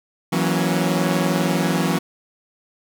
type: chord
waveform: sawtooth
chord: F# dominant seventh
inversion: third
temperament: equal with one note detuned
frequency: 164.81 / 185 / 236.9 / 277.2 Hz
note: E3 / F#3 / A#3 / C#4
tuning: 0 / 0 / +28 / 0 cents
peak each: -18 / -18 / -23 / -21 dBFS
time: 0.32-1.99 s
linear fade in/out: 10 ms
effects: none